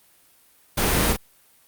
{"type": "noise with echo", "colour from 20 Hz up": "pink", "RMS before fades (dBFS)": -21, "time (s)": [0.77, 1.13], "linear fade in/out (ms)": 10, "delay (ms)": 37, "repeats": 1, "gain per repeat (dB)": -5, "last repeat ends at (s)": 1.167, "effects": ["white hiss -57 dBFS RMS until 1.67 s", "Opus 32 kbps"]}